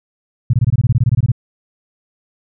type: tone bursts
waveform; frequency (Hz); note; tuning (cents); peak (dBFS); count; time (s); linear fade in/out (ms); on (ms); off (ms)
sine; 120; B2; -49; -8; 15; 0.5-1.318; 5; 34; 22
effects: none